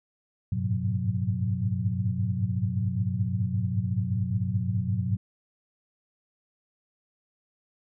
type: tone cluster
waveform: sine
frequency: 95.1 / 104 / 109.2 / 124.8 / 182 Hz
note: F#2 / G#2 / A2 / B2 / F#3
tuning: +48 / +3 / -13 / +19 / -28 cents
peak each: -31 dBFS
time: 0.52-5.17 s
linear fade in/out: 5 ms
effects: none